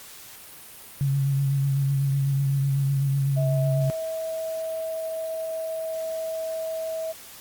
sine tone with vibrato, 137.8 Hz, C#3, 10 cents flat, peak -20 dBFS, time 1.01-3.9 s, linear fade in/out 0 ms, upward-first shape triangle, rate 8 Hz, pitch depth 36 cents each way
sine tone, 646 Hz, E5, 35 cents flat, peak -27 dBFS, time 3.36-7.13 s, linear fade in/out 20 ms
effects white hiss -44 dBFS RMS until 7.4 s + Opus 48 kbps

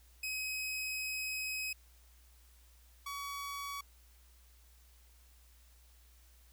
sawtooth tone pair in turn, 2537 / 1130.1 Hz, D#7 / C#6, +33 / +33 cents, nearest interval octave + major second, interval 1400 cents, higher first, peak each -33 / -36 dBFS, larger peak first, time 0.23-1.73 / 3.06-3.81 s, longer first, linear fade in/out 5 ms, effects added 60 Hz sine -60 dBFS peak until 6.52 s + white hiss -67 dBFS RMS until 6.52 s

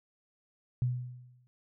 sine tone with exponential decay, 124.2 Hz, B2, 10 cents sharp, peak -24 dBFS, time 0.82-1.47 s, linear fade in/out 0 ms, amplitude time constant 140 ms, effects none

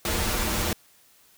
pink noise with comb filter, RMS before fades -26 dBFS, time 0.05-0.73 s, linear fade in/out 2 ms, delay 7.3 ms, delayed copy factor -0.85, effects white hiss -58 dBFS RMS until 1.37 s

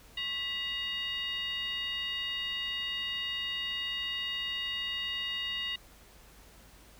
sine tone with frequency modulation, 2849 Hz, F7, 34 cents sharp, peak -32 dBFS, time 0.17-5.76 s, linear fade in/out 5 ms, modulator 881 Hz, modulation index 0.98, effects added 50 Hz sine -58 dBFS peak until 6.99 s + pink hiss -57 dBFS RMS until 6.99 s

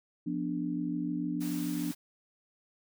sine chord, B diminished, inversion second, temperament equal, 174.61 / 246.9 / 293.7 Hz, F3 / B3 / D4, 0 / 0 / 0 cents, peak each -36 / -36 / -33 dBFS, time 0.26-1.92 s, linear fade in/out 10 ms
white noise, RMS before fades -45 dBFS, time 1.4-1.95 s, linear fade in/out 20 ms
effects none

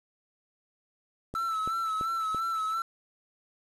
click train, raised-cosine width 2 ms, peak -25 dBFS, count 4, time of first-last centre 1.34-2.347 s, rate 2.98 Hz
triangle tone with vibrato, 1318.5 Hz, E6, in tune, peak -26 dBFS, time 1.35-2.82 s, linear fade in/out 2 ms, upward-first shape sine, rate 2.9 Hz, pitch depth 44 cents each way
effects resampled to 24000 Hz + 8-bit

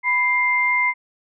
sine tone pair together, 987.8 / 2099 Hz, B5 / C7, 0 / +5 cents, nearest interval octave + minor second, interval 1305 cents, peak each -22 / -17 dBFS, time 0.03-0.94 s, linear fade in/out 50 ms, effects none

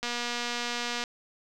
click train, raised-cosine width 0.2 ms, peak -15 dBFS, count 243, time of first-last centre 0.03-1.038 s, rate 240 Hz, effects none

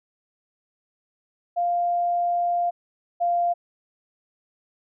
sine tone pair in turn, 698.5 / 695.8 Hz, F5 / F5, 0 / -7 cents, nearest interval unison, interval 7 cents, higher first, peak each -20 / -19 dBFS, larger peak second, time 1.56-2.71 / 3.2-3.54 s, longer first, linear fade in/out 20 ms, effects none

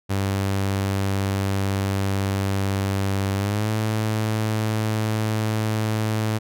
sawtooth tone with pitch glide, 98 to 108.74 Hz, G2 to A2, 0 to -20 cents, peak -17 dBFS, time 0.09-6.39 s, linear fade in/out 20 ms, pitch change +180 cents, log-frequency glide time 3.36-3.7 s, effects none

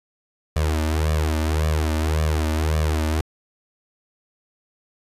sawtooth tone with flanger, 77.78 Hz, D#2, in tune, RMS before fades -21 dBFS, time 0.56-3.21 s, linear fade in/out 0 ms, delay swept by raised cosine 1.7 to 3.4 ms, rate 1.8 Hz, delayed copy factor +1, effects resampled to 32000 Hz

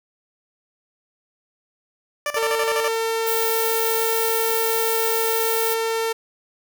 15% pulse tone with tremolo, 587.3 Hz, D5, in tune, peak -15 dBFS, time 2.26-2.88 s, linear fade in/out 2 ms, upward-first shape square, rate 12 Hz, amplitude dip 80%
sawtooth tone, 451.7 Hz, A4, 45 cents sharp, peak -17 dBFS, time 2.36-6.13 s, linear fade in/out 10 ms
violet noise, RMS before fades -25 dBFS, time 3.26-5.75 s, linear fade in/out 20 ms
effects none

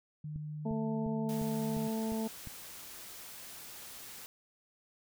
sine tone with pitch glide, 151.4 to 153.16 Hz, D#3 to D#3, -47 to -27 cents, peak -38 dBFS, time 0.24-1.88 s, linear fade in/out 5 ms, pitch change +20 cents, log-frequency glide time 1-1.44 s
click train, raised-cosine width 5 ms, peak -32 dBFS, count 7, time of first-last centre 0.36-2.473 s, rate 2.84 Hz
harmonic tone, 221.5 Hz, A3, 12 cents sharp, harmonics 1 / 2 / 3 / 4, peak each -33 / -40 / -44 / -45 dBFS, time 0.65-2.28 s, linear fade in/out 10 ms
white noise, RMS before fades -48 dBFS, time 1.29-4.26 s, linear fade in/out 0 ms
effects none

